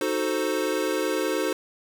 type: chord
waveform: square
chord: D# diminished seventh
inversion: none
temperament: equal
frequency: 311.1 / 370 / 440 / 523.3 Hz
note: D#4 / F#4 / A4 / C5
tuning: 0 / 0 / 0 / 0 cents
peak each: -30 dBFS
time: 0.01-1.53 s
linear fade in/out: 2 ms
effects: none